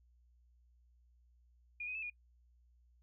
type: tone with pitch steps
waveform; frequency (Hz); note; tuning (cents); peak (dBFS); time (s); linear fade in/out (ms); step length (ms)
sine; 2433 / 2504 / 2617 / 2441; D#7 / D#7 / E7 / D#7; -39 / +10 / -13 / -34; -39; 1.8-2.1; 5; 75
effects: noise-tail reverb RT60 0.1 s tail -25 dB re dry + added 60 Hz sine -65 dBFS peak until 3.02 s